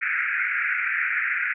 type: band-pass noise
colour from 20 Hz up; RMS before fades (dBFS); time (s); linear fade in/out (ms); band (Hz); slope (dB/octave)
pink; -25; 0.01-1.54; 20; 1400 to 2400; 96
effects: none